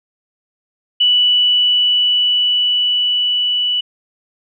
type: tone with level ramp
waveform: sine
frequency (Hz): 2960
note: F#7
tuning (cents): 0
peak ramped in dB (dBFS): -9 to -14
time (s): 1-3.81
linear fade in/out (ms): 10
effects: none